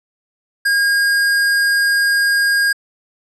square tone, 1624 Hz, G#6, 39 cents flat, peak -13 dBFS, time 0.65-2.73 s, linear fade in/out 10 ms, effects low-pass 11000 Hz 12 dB/octave

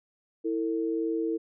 sine tone pair together, 327.6 / 449.9 Hz, E4 / A4, -11 / +39 cents, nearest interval perfect fourth, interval 550 cents, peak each -28 / -30 dBFS, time 0.44-1.38 s, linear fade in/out 20 ms, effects none

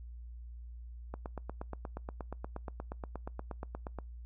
click train, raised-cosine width 1 ms, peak -26 dBFS, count 25, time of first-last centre 1.14-3.987 s, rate 8.43 Hz, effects noise-tail reverb RT60 0.2 s tail -26 dB re dry + added 59 Hz sine -44 dBFS peak until 4.25 s

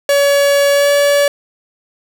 45% pulse tone with pitch glide, 566 to 571.9 Hz, C#5 to D5, +36 to -46 cents, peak -9 dBFS, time 0.09-1.28 s, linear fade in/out 2 ms, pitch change +18 cents, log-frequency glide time 0.72-0.9 s, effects none

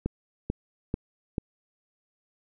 click train, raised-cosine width 3 ms, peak -14 dBFS, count 4, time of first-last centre 0.06-1.382 s, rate 2.27 Hz, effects none

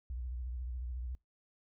sine tone with vibrato, 61.74 Hz, B1, in tune, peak -36 dBFS, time 0.1-1.15 s, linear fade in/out 0 ms, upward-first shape sine, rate 14 Hz, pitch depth 120 cents each way, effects noise-tail reverb RT60 0.2 s tail -25 dB re dry + tanh soft clip ceiling -32 dBFS

